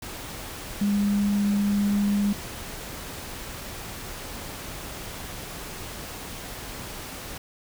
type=tone in noise; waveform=sine; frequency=203.2 Hz; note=G#3; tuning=38 cents flat; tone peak=-20 dBFS; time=0.81-2.33 s; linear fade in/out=5 ms; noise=pink; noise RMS=-37 dBFS; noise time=0.02-7.38 s; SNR=+14 dB; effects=none